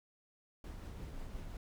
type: noise with tremolo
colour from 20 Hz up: brown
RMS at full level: -44 dBFS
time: 0.64-1.57 s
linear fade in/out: 2 ms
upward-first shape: triangle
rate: 5.7 Hz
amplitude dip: 30%
effects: none